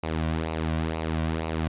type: tone with flanger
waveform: sawtooth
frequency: 80.2 Hz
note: E2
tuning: 47 cents flat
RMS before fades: -28 dBFS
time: 0.03-1.68 s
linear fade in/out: 5 ms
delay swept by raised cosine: 0.58 to 2.38 ms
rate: 2.1 Hz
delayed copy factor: -0.6
effects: resampled to 8000 Hz